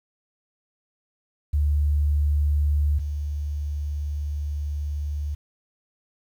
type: tone pair in turn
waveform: sine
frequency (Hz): 73.42 / 73.42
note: D2 / D2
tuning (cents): 0 / 0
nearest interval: unison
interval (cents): 0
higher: neither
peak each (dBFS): -18 / -25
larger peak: first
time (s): 1.53-2.99 / 2.99-5.35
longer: second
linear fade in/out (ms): 10
effects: 9-bit